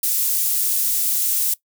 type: high-pass noise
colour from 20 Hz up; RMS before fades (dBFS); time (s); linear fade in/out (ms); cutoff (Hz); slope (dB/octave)
pink; -20; 0.03-1.54; 5; 11000; 12
effects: noise-tail reverb RT60 0.1 s tail -19 dB re dry